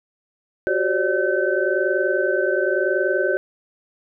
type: tone cluster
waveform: sine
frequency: 364.6 / 385.5 / 540 / 590 / 1530 Hz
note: F#4 / G4 / C#5 / D5 / G6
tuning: -25 / -29 / -45 / +8 / -42 cents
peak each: -24 dBFS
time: 0.67-3.37 s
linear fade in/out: 0 ms
effects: none